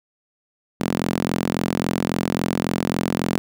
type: tone with high-pass filter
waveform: sawtooth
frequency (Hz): 43.65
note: F1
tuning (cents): 0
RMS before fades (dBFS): -23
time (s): 0.8-3.38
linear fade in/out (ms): 0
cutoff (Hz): 210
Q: 2
effects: none